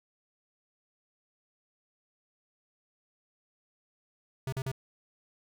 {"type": "tone bursts", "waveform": "square", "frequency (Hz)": 132.4, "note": "C3", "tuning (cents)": 21, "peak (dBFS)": -32, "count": 3, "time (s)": [4.47, 4.716], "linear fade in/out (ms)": 2, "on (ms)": 54, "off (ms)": 42, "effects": []}